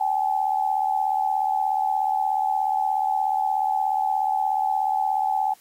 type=tone pair together; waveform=sine; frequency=773.2 / 850 Hz; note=G5 / G#5; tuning=-24 / +40 cents; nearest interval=major second; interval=164 cents; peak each=-23 dBFS; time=0-5.54 s; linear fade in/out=10 ms; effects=white hiss -56 dBFS RMS until 5.6 s + AAC 48 kbps